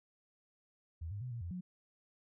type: tone with pitch steps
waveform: sine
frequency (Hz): 81.8 / 101.8 / 125.8 / 117.7 / 86.3 / 180.8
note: E2 / G#2 / B2 / A#2 / F2 / F#3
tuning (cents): -13 / -34 / +32 / +17 / -20 / -40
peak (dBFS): -39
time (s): 1.01-1.61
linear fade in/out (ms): 10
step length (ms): 100
effects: none